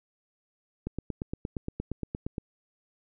click train, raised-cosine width 3 ms, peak -19 dBFS, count 14, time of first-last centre 0.87-2.382 s, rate 8.6 Hz, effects none

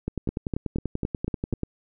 two click trains, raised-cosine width 3 ms, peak -14 / -14 dBFS, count 17 / 6, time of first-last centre 0.08-1.633 / 0.29-1.528 s, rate 10.3 / 4.04 Hz, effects none

